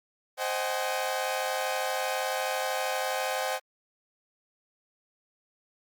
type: chord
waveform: sawtooth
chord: Ab dominant seventh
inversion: first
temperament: equal with one note detuned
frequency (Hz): 523.3 / 622.3 / 758.2 / 830.6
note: C5 / Eb5 / Gb5 / Ab5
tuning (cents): 0 / 0 / +42 / 0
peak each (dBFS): -29 / -31 / -29 / -32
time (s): 0.37-3.6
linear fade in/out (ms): 50
effects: Opus 48 kbps